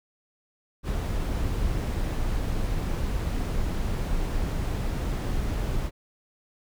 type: noise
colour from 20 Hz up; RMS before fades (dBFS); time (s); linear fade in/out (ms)
brown; -27; 0.83-5.91; 50
effects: none